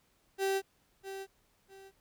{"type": "tone with echo", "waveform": "35% pulse", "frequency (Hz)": 388.1, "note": "G4", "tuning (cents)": -17, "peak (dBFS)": -27, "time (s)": [0.38, 0.62], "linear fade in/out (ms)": 50, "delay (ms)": 650, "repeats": 2, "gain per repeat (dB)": -11, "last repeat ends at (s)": 1.92, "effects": ["pink hiss -71 dBFS RMS until 2 s"]}